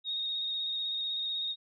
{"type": "tone with vibrato", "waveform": "sine", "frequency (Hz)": 3729, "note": "A#7", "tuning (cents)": 0, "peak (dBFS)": -31, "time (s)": [0.04, 1.56], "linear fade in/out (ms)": 50, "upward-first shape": "square", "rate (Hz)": 16, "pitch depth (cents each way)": 18, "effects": []}